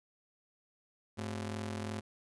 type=ring-modulated tone; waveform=sawtooth; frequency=157 Hz; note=D#3; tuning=16 cents sharp; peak=-30 dBFS; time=1.17-2.01 s; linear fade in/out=20 ms; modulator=57.1 Hz; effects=resampled to 24000 Hz